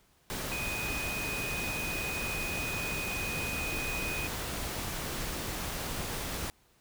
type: tone in noise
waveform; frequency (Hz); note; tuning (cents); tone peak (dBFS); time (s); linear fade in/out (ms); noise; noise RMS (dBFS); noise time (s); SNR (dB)
sine; 2494; D#7; +3; -35; 0.52-4.27; 0; pink; -36; 0.3-6.5; -2
effects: pink hiss -66 dBFS RMS until 6.8 s